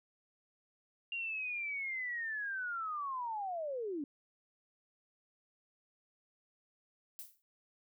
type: linear sweep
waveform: sine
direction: down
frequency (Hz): 2794 to 270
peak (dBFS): -36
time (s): 1.12-4.04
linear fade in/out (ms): 2
type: noise with exponential decay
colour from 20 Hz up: violet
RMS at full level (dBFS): -43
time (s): 7.19-7.42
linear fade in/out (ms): 0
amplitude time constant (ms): 48
effects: none